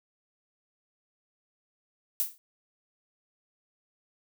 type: noise with exponential decay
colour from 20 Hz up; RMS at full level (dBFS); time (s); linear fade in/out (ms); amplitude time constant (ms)
violet; -24; 2.2-2.38; 0; 38
effects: none